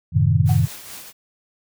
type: chord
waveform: sine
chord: F# diminished seventh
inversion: none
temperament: equal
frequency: 92.5 / 110 / 130.81 / 155.56 Hz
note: F#2 / A2 / C3 / Eb3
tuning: 0 / 0 / 0 / 0 cents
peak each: -19 dBFS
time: 0.12-0.68 s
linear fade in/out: 50 ms
type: noise with tremolo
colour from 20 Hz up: white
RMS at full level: -35 dBFS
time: 0.45-1.13 s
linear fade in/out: 50 ms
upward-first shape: triangle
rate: 4.6 Hz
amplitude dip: 50%
type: tone with exponential decay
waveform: sine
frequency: 741 Hz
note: F#5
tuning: 2 cents sharp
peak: -25 dBFS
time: 0.49-0.63 s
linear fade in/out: 5 ms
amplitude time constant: 30 ms
effects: none